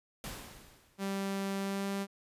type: noise with exponential decay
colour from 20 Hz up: pink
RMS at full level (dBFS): -40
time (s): 0.24-1.26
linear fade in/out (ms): 1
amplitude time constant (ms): 220
type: tone with pitch glide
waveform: sawtooth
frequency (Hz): 195.9 to 197.49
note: G3 to G3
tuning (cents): -1 to +13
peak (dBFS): -29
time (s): 0.98-2.07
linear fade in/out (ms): 50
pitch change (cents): +14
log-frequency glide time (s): 1.59-1.87
effects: resampled to 32000 Hz